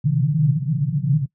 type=band-pass noise; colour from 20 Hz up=pink; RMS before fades=-19 dBFS; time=0.04-1.26 s; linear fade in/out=10 ms; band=130 to 160 Hz; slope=96 dB/octave; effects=noise-tail reverb RT60 0.1 s tail -20 dB re dry